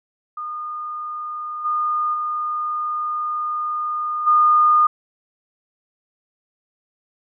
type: tone with level steps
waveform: sine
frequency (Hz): 1221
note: D#6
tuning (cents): -33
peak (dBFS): -26 / -18 / -21 / -11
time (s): 0.37-4.87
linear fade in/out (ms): 5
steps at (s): 1.64 / 2.13 / 4.26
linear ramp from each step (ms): 20
effects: none